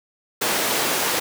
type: high-pass noise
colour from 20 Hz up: pink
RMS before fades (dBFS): -22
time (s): 0.41-1.2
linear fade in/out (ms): 10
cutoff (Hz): 350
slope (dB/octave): 12
effects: none